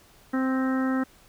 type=harmonic tone with a mistuned harmonic; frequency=261.6 Hz; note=C4; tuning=in tune; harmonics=1 / 2 / 3 / 4 / 5 / 6 / 7; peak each=-23 / -34 / -38 / -40 / -35 / -38 / -39 dBFS; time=0.33-1.04 s; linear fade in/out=10 ms; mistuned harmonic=7; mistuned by=+29 cents; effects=pink hiss -56 dBFS RMS until 1.28 s